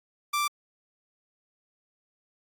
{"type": "tone", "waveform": "sawtooth", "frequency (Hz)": 1174.7, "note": "D6", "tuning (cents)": 0, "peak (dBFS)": -21, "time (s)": [0.33, 0.48], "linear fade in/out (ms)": 10, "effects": ["AAC 64 kbps"]}